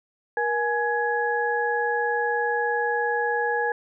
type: tone cluster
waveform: sine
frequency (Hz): 474.9 / 838 / 1673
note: A#4 / G#5 / G#6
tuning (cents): +32 / +15 / +12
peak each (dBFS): -26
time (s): 0.37-3.72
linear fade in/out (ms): 2
effects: none